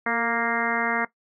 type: harmonic tone with a mistuned harmonic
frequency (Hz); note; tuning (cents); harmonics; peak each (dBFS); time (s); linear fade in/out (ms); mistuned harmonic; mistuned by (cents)
233.1; A#3; 0; 1 / 2 / 3 / 4 / 5 / 6 / 7 / 8 / 9; -31 / -31 / -31 / -31 / -31 / -31 / -31 / -31 / -31; 0.06-1.05; 5; 2; -28
effects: noise-tail reverb RT60 0.1 s tail -17 dB re dry